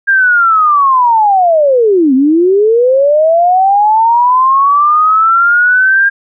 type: linear two-way sweep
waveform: sine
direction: down then up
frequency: 1615 to 253.3 to 1615 Hz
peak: -5 dBFS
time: 0.07-6.1 s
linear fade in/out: 20 ms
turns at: 2.14 s
effects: none